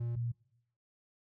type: tone pair in turn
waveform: triangle / sine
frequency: 118.4 / 118.4 Hz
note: A#2 / A#2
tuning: +27 / +27 cents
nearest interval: unison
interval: 0 cents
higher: neither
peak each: -31 / -32 dBFS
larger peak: first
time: 0-0.16 / 0.16-0.32 s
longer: neither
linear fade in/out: 10 ms
effects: noise-tail reverb RT60 0.8 s tail -23 dB re dry